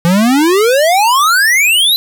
square exponential sweep, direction up, 165.9 to 4064 Hz, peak -8 dBFS, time 0.05-1.96 s, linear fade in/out 0 ms, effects none

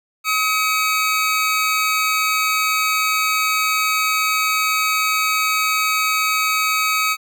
25% pulse tone pair together, 1271.5 / 2271 Hz, D#6 / C#7, +37 / +41 cents, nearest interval minor seventh, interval 1004 cents, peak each -14 / -18 dBFS, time 0.24-7.17 s, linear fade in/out 50 ms, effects none

